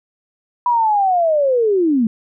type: linear sweep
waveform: sine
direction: down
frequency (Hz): 987.8 to 212.1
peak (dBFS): -12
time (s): 0.66-2.07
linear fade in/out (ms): 2
effects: none